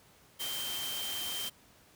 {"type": "tone in noise", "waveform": "sine", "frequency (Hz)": 3136, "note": "G7", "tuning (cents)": 0, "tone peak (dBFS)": -37, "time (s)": [0.39, 1.5], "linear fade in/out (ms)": 20, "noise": "white", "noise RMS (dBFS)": -39, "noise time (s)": [0.39, 1.5], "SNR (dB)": -1, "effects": ["pink hiss -61 dBFS RMS until 1.95 s", "high-pass 60 Hz 12 dB/octave"]}